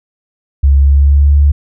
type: tone with pitch glide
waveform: sine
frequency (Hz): 69.3 to 71.99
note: C#2 to D2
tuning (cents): 0 to -34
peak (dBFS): -4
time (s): 0.63-1.52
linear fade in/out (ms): 10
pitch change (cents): +66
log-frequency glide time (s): 0.78-1.36
effects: none